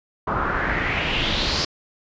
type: noise with low-pass filter sweep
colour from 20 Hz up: pink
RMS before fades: -23 dBFS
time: 0.27-1.65 s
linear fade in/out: 5 ms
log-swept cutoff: 1100 to 5100 Hz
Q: 3.8
effects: resampled to 16000 Hz